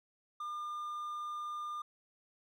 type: tone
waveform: triangle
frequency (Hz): 1204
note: D6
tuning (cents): +43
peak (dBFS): -36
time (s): 0.4-1.82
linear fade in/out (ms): 5
effects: none